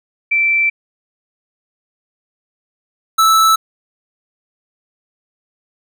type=tone pair in turn; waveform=sine / square; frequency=2336 / 1313.3 Hz; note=D7 / E6; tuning=-10 / -7 cents; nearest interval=minor seventh; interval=997 cents; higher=first; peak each=-11 / -9 dBFS; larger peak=second; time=0.31-0.7 / 3.18-3.56 s; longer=first; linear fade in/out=10 ms; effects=none